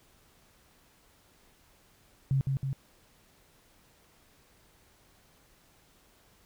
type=tone with echo; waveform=sine; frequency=135.4 Hz; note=C#3; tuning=40 cents flat; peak=-23 dBFS; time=2.31-2.41 s; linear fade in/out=0 ms; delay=160 ms; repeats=2; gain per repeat=-3 dB; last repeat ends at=2.73 s; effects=pink hiss -63 dBFS RMS until 6.45 s